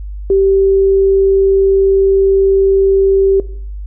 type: tone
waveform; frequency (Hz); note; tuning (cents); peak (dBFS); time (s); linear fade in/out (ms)
sine; 389.2; G4; -12; -7; 0.3-3.4; 2
effects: noise-tail reverb RT60 0.6 s tail -18 dB re dry + added 50 Hz sine -22 dBFS peak until 3.86 s